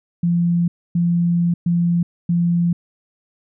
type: tone bursts at uneven times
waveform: sine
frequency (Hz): 172.1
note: F3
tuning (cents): -25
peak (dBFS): -14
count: 4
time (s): 0.23-0.68 / 0.95-1.54 / 1.66-2.03 / 2.29-2.73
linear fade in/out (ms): 5
effects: none